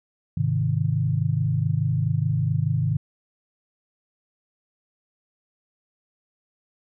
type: chord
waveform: sine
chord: Ab major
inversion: none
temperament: equal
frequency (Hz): 103.83 / 130.81 / 155.56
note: Ab2 / C3 / Eb3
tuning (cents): 0 / 0 / 0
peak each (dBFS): -25 / -24 / -24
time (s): 0.37-2.97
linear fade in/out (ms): 5
effects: none